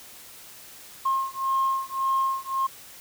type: beating tone pair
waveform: sine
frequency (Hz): 1069 / 1070.8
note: C6 / C6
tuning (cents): +37 / +40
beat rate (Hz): 1.8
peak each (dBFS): -25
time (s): 1.05-2.67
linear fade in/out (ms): 10
effects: tanh soft clip ceiling -16 dBFS + white hiss -46 dBFS RMS until 3 s